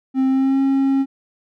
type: tone with pitch glide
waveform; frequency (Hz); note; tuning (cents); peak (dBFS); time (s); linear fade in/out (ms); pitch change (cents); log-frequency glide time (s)
triangle; 263.8 to 271.1; C4 to C#4; +14 to -38; -12; 0.14-1.06; 50; +48; 0.28-0.6
effects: none